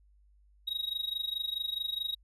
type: tone with amplitude modulation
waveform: triangle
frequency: 3800 Hz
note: A#7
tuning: 33 cents sharp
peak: -27 dBFS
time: 0.67-2.15 s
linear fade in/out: 10 ms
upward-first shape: sine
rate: 24.7 Hz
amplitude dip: 85%
effects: added 50 Hz sine -60 dBFS peak until 2.23 s + resampled to 32000 Hz